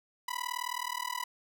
sawtooth tone with amplitude modulation, 987.8 Hz, B5, in tune, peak -26 dBFS, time 0.28-1.24 s, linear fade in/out 5 ms, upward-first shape sine, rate 39.1 Hz, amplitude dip 100%, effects none

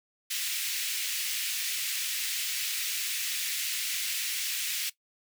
pink high-pass noise, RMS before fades -32 dBFS, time 0.3-4.9 s, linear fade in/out 10 ms, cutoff 2200 Hz, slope 24 dB/octave, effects noise-tail reverb RT60 0.1 s tail -17 dB re dry

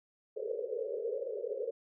white band-pass noise, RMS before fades -37 dBFS, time 0.36-1.71 s, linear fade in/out 10 ms, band 410 to 540 Hz, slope 96 dB/octave, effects none

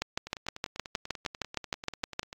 two click trains, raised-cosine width 0.2 ms, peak -12 / -23 dBFS, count 15 / 22, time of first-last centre 0.02-2.194 / 0.27-2.329 s, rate 6.44 / 10.2 Hz, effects AAC 64 kbps

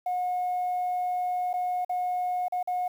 sine tone with dropouts, 724 Hz, F#5, 38 cents flat, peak -24 dBFS, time 0.06-2.88 s, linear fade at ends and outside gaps 5 ms, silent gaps 1.531-1.538 / 1.848-1.894 / 2.483-2.522 / 2.629-2.674 s, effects tanh soft clip ceiling -23 dBFS + 9-bit

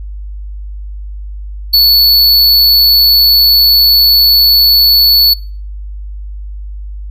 square tone, 4435 Hz, C#8, in tune, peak -4 dBFS, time 1.73-5.34 s, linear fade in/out 10 ms, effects noise-tail reverb RT60 0.4 s tail -23 dB re dry + added 50 Hz sine -21 dBFS peak until 7.1 s

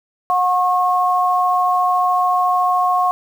sine tone pair together, 726 / 1087.8 Hz, F#5 / C#6, -33 / -33 cents, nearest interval perfect fifth, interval 700 cents, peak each -16 dBFS, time 0.3-3.11 s, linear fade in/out 0 ms, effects 7-bit

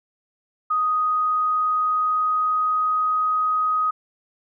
sine tone with pitch glide, 1247 to 1254.9 Hz, D#6 to D#6, +3 to +14 cents, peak -18 dBFS, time 0.7-3.91 s, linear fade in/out 10 ms, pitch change +11 cents, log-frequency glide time 1.05-3.31 s, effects none

